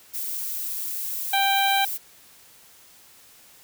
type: noise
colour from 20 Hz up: violet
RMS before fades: -30 dBFS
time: 0.13-1.98 s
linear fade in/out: 20 ms
type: harmonic tone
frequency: 786 Hz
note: G5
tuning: 4 cents sharp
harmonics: 1 / 2 / 3 / 4 / 5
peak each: -21 / -27 / -28 / -29 / -28 dBFS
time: 1.33-1.85 s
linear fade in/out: 5 ms
effects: white hiss -52 dBFS RMS until 3.63 s